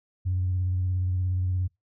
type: tone with vibrato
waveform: sine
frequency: 91.5 Hz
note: F#2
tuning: 19 cents flat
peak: -22 dBFS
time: 0.25-1.68 s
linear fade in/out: 20 ms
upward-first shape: sine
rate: 17 Hz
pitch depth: 33 cents each way
effects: noise-tail reverb RT60 0.2 s tail -26 dB re dry + tanh soft clip ceiling -19 dBFS